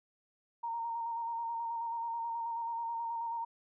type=tone with vibrato; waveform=sine; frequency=926 Hz; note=A#5; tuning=12 cents flat; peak=-34 dBFS; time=0.63-3.45 s; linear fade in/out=10 ms; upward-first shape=square; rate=9.3 Hz; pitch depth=20 cents each way; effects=none